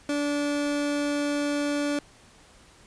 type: tone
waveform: 30% pulse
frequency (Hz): 290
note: D4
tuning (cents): -22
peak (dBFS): -22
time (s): 0.09-1.99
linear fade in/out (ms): 2
effects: pink hiss -54 dBFS RMS until 2.86 s + resampled to 22050 Hz